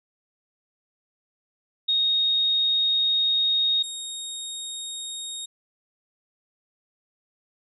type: tone pair in turn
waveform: sine / 25% pulse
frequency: 3729 / 3729 Hz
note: A#7 / A#7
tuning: 0 / 0 cents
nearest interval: unison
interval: 0 cents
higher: neither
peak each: -19 / -28 dBFS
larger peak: first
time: 1.88-3.83 / 3.83-5.46 s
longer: first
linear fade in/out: 10 ms
effects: resampled to 32000 Hz